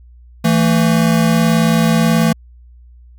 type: tone pair together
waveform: square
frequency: 165.82 / 224.3 Hz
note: E3 / A3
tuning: +11 / +34 cents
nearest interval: perfect fourth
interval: 523 cents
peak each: -14 dBFS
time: 0.44-2.33 s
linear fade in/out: 10 ms
effects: added 60 Hz sine -39 dBFS peak until 3.18 s